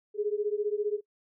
sine beating tone pair, 410 / 425 Hz, G#4 / G#4, -22 / +40 cents, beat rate 15 Hz, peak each -30 dBFS, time 0.14-1.01 s, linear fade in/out 50 ms, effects noise-tail reverb RT60 0.1 s tail -22 dB re dry

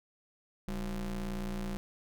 square ring-modulated tone, 84.7 Hz, E2, 48 cents sharp, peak -32 dBFS, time 0.68-1.77 s, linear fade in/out 0 ms, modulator 114 Hz, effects none

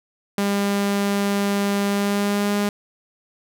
sawtooth tone with pitch glide, 200.9 to 204.5 Hz, G3 to G#3, +43 to -26 cents, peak -15 dBFS, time 0.38-2.69 s, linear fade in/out 2 ms, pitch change +31 cents, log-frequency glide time 1.88-2.55 s, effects none

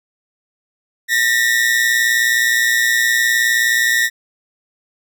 40% pulse tone pair together, 1806.7 / 1926 Hz, A6 / B6, +45 / -44 cents, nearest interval minor second, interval 111 cents, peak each -15 dBFS, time 1.08-4.1 s, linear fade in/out 50 ms, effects none

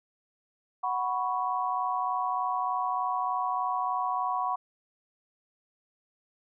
sine chord, F# suspended fourth, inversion none, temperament just, 740 / 986.7 / 1110 Hz, F#5 / B5 / C#6, 0 / -2 / +2 cents, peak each -31 / -31 / -31 dBFS, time 0.83-4.56 s, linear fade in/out 10 ms, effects none

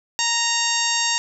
harmonic tone with a mistuned harmonic, 930 Hz, A#5, 4 cents flat, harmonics 1 / 2 / 3 / 4 / 5 / 6 / 7 / 8, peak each -27 / -27 / -27 / -27 / -27 / -27 / -27 / -27 dBFS, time 0.19-1.18 s, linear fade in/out 0 ms, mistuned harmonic 5, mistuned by -21 cents, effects none

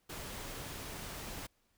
pink noise, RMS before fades -44 dBFS, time 0.09-1.47 s, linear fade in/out 10 ms, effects pink hiss -75 dBFS RMS until 1.77 s

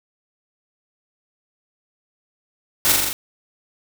white noise with echo, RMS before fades -17 dBFS, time 2.85-2.92 s, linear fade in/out 0 ms, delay 42 ms, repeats 5, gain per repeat -2 dB, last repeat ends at 3.13 s, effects none

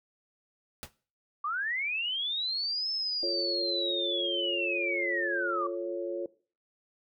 pink noise with exponential decay, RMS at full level -35 dBFS, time 0.83-0.91 s, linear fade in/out 0 ms, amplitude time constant 17 ms
sine linear two-way sweep, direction up then down, 1132 to 5274 to 1132 Hz, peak -29 dBFS, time 1.44-5.67 s, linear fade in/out 5 ms, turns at 2.91 s
sine chord, F augmented, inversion none, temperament equal, 349.2 / 440 / 554.4 Hz, F4 / A4 / C#5, 0 / 0 / 0 cents, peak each -34 / -39 / -35 dBFS, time 3.23-6.26 s, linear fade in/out 2 ms
effects noise-tail reverb RT60 0.4 s tail -19 dB re dry

